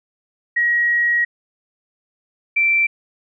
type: tone pair in turn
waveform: sine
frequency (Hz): 1900 / 2343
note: A#6 / D7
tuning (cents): +33 / -5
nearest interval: major third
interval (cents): 362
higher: second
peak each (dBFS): -14 / -13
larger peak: second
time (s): 0.56-1.25 / 2.56-2.87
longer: first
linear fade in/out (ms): 10
effects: none